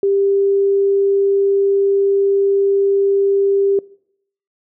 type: tone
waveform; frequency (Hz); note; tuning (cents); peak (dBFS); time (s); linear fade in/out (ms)
sine; 395.9; G4; +17; -12; 0.03-3.79; 2
effects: noise-tail reverb RT60 0.7 s tail -23 dB re dry